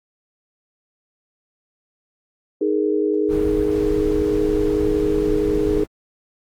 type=chord; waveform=sine; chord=D# suspended fourth; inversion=none; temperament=equal; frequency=311.1 / 415.3 / 466.2 Hz; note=D#4 / G#4 / A#4; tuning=0 / 0 / 0 cents; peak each=-21 / -19 / -25 dBFS; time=2.61-5.84 s; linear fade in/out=5 ms
type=noise; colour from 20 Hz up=brown; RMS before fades=-27 dBFS; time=3.28-5.87 s; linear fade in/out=50 ms
effects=Opus 48 kbps